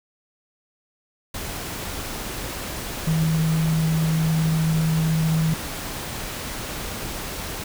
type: tone in noise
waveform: sine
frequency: 160 Hz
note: D#3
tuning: 49 cents sharp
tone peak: -18 dBFS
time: 3.07-5.54 s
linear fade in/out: 5 ms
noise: pink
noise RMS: -31 dBFS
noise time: 1.34-7.64 s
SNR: +10 dB
effects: none